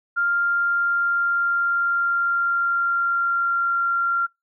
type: tone with pitch glide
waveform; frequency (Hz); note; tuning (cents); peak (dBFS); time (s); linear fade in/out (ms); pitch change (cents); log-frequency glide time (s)
sine; 1396.9 to 1380.9; F6 to F6; 0 to -20; -18; 0.16-4.27; 20; -20; 0.31-3.81
effects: noise-tail reverb RT60 0.2 s tail -26 dB re dry